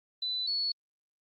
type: tone pair in turn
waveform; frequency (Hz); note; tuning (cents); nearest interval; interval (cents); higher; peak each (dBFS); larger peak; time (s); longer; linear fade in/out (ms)
sine; 3995 / 4405; B7 / C#8; +19 / -12; major second; 169; second; -30 / -28; second; 0.22-0.47 / 0.47-0.72; neither; 5
effects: Opus 24 kbps